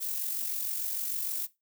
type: noise with amplitude modulation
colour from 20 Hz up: violet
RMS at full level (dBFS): -31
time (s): 0-1.47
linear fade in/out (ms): 20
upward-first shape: sine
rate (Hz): 46.6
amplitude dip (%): 45
effects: noise-tail reverb RT60 0.2 s tail -17 dB re dry